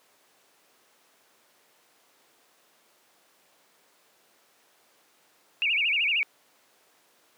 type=tone with vibrato; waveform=sine; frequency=2526 Hz; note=D#7; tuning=26 cents sharp; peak=-22 dBFS; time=5.62-6.23 s; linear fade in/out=0 ms; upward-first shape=sine; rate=13 Hz; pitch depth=220 cents each way; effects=pink hiss -62 dBFS RMS until 7.37 s + high-pass 400 Hz 12 dB/octave